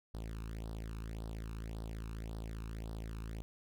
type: tone with flanger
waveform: sawtooth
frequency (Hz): 55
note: A1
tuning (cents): 0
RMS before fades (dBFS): -43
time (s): 0.14-3.42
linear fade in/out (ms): 0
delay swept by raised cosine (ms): 0.21 to 0.78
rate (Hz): 1.8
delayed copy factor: +0.8
effects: none